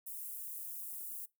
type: high-pass noise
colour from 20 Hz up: white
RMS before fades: -44 dBFS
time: 0.06-1.26 s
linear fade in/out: 10 ms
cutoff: 10000 Hz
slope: 24 dB/octave
effects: noise-tail reverb RT60 0.2 s tail -22 dB re dry